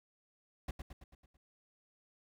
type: noise with echo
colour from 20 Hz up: brown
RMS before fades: -38 dBFS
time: 0.68-0.71 s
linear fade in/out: 5 ms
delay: 110 ms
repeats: 6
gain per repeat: -5 dB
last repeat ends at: 1.37 s
effects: none